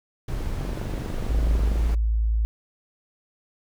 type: noise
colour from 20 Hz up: brown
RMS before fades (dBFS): -29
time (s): 0.28-1.95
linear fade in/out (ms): 5
type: click train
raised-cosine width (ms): 2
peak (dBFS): -20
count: 29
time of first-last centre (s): 0.61-1.758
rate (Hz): 24.4
type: tone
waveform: sine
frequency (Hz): 55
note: A1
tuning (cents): 0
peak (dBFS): -19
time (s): 1.29-2.45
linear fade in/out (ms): 0
effects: none